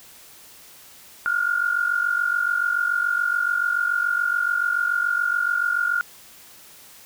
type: tone pair together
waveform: sine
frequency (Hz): 1405 / 1452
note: F6 / F#6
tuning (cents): +10 / -33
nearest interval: minor second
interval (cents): 57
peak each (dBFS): -21 / -24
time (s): 1.26-6.01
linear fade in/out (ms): 0
effects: white hiss -47 dBFS RMS until 7.05 s